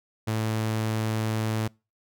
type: tone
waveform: sawtooth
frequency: 110 Hz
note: A2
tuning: in tune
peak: -21 dBFS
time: 0.27-1.68 s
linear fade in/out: 10 ms
effects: noise-tail reverb RT60 0.3 s tail -26 dB re dry